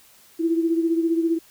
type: beating tone pair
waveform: sine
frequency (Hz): 329.3 / 344.3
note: E4 / F4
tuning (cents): -2 / -25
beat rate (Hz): 15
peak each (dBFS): -19 / -26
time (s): 0.39-1.39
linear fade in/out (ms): 20
effects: white hiss -53 dBFS RMS until 1.5 s